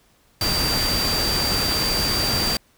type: tone in noise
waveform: sine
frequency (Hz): 4694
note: D8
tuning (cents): -2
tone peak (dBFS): -22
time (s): 0.41-2.57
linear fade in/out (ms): 2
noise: pink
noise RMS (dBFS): -24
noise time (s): 0.41-2.57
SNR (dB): -1
effects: pink hiss -59 dBFS RMS until 2.77 s